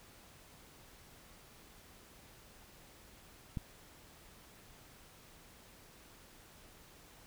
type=click; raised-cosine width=5 ms; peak=-25 dBFS; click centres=3.572 s; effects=pink hiss -59 dBFS RMS until 7.26 s